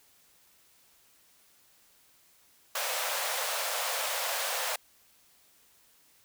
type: high-pass noise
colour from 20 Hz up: pink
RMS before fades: -32 dBFS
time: 2.75-4.76 s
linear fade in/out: 5 ms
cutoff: 490 Hz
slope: 96 dB/octave
effects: white hiss -63 dBFS RMS until 6.24 s